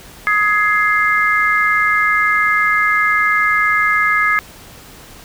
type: harmonic tone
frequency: 418.7 Hz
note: G#4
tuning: 14 cents sharp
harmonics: 3 / 4 / 5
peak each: -16 / -16 / -16 dBFS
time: 0.27-4.39 s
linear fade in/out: 0 ms
effects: pink hiss -39 dBFS RMS until 5.24 s